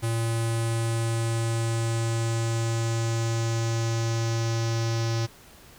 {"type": "tone with low-pass filter sweep", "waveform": "square", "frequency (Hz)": 114.6, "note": "A#2", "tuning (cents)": -29, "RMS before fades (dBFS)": -26, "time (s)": [0.02, 5.27], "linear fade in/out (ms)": 20, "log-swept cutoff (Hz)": [10000, 5600], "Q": 3.3, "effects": ["pink hiss -51 dBFS RMS until 5.78 s"]}